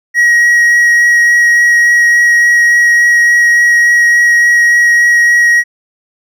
triangle tone with vibrato, 1900 Hz, A#6, 33 cents sharp, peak -3 dBFS, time 0.14-5.64 s, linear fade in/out 50 ms, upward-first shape triangle, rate 3.5 Hz, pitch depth 9 cents each way, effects none

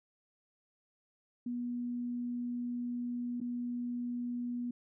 sine tone with dropouts, 242.6 Hz, B3, 31 cents flat, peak -34 dBFS, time 1.46-4.71 s, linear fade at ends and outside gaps 5 ms, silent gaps 3.403-3.412 s, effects none

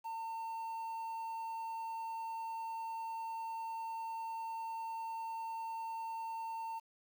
triangle tone with quantisation, 905 Hz, A5, 48 cents sharp, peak -37 dBFS, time 0.04-6.8 s, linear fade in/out 20 ms, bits 10, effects none

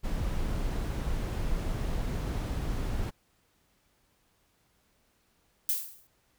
brown noise, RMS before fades -31 dBFS, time 0.03-3.11 s, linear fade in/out 20 ms
violet noise with exponential decay, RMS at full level -25 dBFS, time 5.69-6.07 s, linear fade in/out 1 ms, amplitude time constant 81 ms
effects pink hiss -70 dBFS RMS until 6.38 s

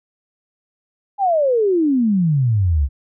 sine exponential sweep, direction down, 830.6 to 64.9 Hz, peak -13 dBFS, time 1.18-2.89 s, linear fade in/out 50 ms, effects none

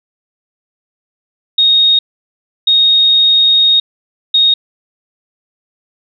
sine tone bursts at uneven times, 3729 Hz, A#7, in tune, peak -6 dBFS, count 3, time 1.58-1.99 / 2.67-3.8 / 4.34-4.54 s, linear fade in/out 5 ms, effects none

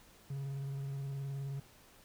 triangle tone with vibrato, 137.9 Hz, C#3, 9 cents flat, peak -35 dBFS, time 0.3-1.6 s, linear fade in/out 5 ms, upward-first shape triangle, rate 19 Hz, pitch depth 35 cents each way, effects pink hiss -61 dBFS RMS until 2.04 s

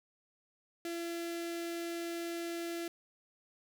sawtooth tone with notch filter, 338.8 Hz, E4, 48 cents sharp, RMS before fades -39 dBFS, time 0.85-2.88 s, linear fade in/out 2 ms, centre 1000 Hz, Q 1.5, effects none

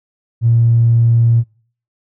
triangle tone with tanh clipping, 116.54 Hz, A#2, in tune, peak -8 dBFS, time 0.41-1.44 s, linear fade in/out 50 ms, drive 4 dB, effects noise-tail reverb RT60 0.5 s tail -25 dB re dry

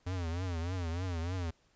square tone with vibrato, 87.31 Hz, F2, in tune, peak -34 dBFS, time 0.06-1.51 s, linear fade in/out 10 ms, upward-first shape triangle, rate 3.3 Hz, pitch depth 150 cents each way, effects pink hiss -70 dBFS RMS until 1.75 s + resampled to 16000 Hz

